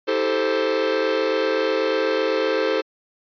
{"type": "chord", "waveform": "45% pulse", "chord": "A minor seventh", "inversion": "second", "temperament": "equal with one note detuned", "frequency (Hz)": [321.7, 392, 440, 523.3], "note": ["E4", "G4", "A4", "C5"], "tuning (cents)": [-42, 0, 0, 0], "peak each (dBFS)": [-28, -27, -23, -23], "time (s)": [0.07, 2.82], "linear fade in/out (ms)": 20, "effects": ["resampled to 11025 Hz"]}